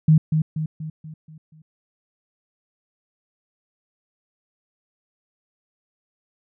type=tone with echo; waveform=sine; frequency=156.4 Hz; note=D#3; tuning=9 cents sharp; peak=-10 dBFS; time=0.08-0.18 s; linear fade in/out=5 ms; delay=240 ms; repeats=6; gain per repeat=-6 dB; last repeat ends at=1.62 s; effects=none